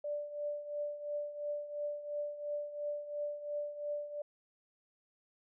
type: tone with tremolo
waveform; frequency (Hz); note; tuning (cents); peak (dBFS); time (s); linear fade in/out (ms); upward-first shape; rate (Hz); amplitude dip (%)
sine; 587.3; D5; 0; -33; 0.04-4.22; 5; triangle; 2.9; 75
effects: none